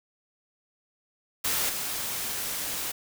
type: noise with level steps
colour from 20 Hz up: white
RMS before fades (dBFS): -27 / -32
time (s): 1.44-2.92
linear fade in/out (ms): 10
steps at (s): 1.69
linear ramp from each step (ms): 5
effects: none